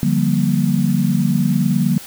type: chord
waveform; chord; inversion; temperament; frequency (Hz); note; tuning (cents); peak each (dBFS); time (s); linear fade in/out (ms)
sine; G minor seventh; second; just; 147 / 176.4 / 196 / 235.2; D3 / F3 / G3 / Bb3; +2 / +18 / 0 / +16; -19; 0.03-1.98; 0
effects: white hiss -36 dBFS RMS until 2.06 s